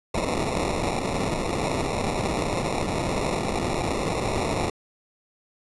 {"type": "noise with sample-and-hold", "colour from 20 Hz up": "violet", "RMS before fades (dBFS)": -26, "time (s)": [0.14, 4.7], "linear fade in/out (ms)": 5, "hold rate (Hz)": 1575, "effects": ["resampled to 24000 Hz"]}